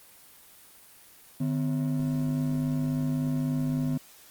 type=ring-modulated tone; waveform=triangle; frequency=202.2 Hz; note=G#3; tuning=46 cents flat; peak=-20 dBFS; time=1.4-3.98 s; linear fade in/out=10 ms; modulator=51.8 Hz; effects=white hiss -53 dBFS RMS until 4.3 s + Opus 24 kbps